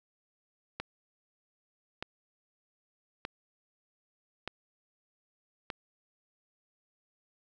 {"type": "click train", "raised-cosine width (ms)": 0.3, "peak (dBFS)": -19, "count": 5, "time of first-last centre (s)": [0.8, 5.702], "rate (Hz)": 0.816, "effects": []}